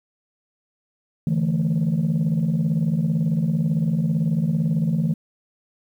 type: chord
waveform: sine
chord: D suspended second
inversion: none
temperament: equal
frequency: 146.83 / 164.81 / 220 Hz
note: D3 / E3 / A3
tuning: 0 / 0 / 0 cents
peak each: -23 / -19 / -23 dBFS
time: 1.27-5.14 s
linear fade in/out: 2 ms
effects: tanh soft clip ceiling -14 dBFS + 9-bit